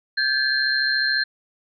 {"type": "tone cluster", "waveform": "sine", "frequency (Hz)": [1581, 1715, 4175], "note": ["G6", "A6", "C8"], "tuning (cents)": [14, -45, -5], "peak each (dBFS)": -23, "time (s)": [0.17, 1.24], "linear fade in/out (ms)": 10, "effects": []}